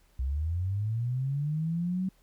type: linear sweep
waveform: sine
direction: up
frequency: 61.74 to 190.7 Hz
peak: -27 dBFS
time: 0.19-2.09 s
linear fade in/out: 5 ms
effects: added 40 Hz sine -62 dBFS peak until 2.22 s + pink hiss -67 dBFS RMS until 2.22 s